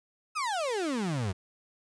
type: exponential sweep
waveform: 35% pulse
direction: down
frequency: 1318.5 to 87.4 Hz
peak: -27 dBFS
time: 0.35-1.33 s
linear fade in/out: 20 ms
effects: resampled to 22050 Hz